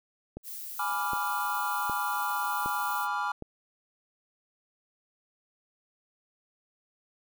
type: click train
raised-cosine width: 2 ms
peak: -25 dBFS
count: 5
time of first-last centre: 0.37-3.423 s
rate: 1.31 Hz
type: noise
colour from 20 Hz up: violet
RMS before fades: -40 dBFS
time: 0.43-3.08 s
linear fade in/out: 50 ms
type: chord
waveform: triangle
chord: G# diminished seventh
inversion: none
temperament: equal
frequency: 830.6 / 987.8 / 1174.7 / 1396.9 Hz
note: G#5 / B5 / D6 / F6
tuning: 0 / 0 / 0 / 0 cents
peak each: -32 dBFS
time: 0.79-3.32 s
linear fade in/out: 5 ms
effects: none